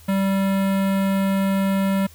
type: tone with notch filter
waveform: square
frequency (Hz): 194.4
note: G3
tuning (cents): -14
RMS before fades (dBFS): -20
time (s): 0.08-2.07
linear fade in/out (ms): 10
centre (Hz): 5700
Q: 0.72
effects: added 81 Hz sine -46 dBFS peak until 2.14 s + white hiss -50 dBFS RMS until 2.14 s